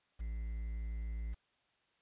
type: tone with quantisation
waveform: triangle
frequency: 55.8 Hz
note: A1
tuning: 25 cents sharp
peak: -35 dBFS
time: 0.19-1.35 s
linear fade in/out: 20 ms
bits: 10
effects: white hiss -75 dBFS RMS until 2.01 s + resampled to 8000 Hz